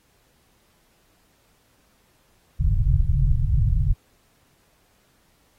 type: low-pass noise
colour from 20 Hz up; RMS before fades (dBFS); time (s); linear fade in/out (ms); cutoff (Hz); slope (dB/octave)
pink; -19; 2.59-3.94; 20; 150; 96
effects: pink hiss -63 dBFS RMS until 5.58 s + AAC 48 kbps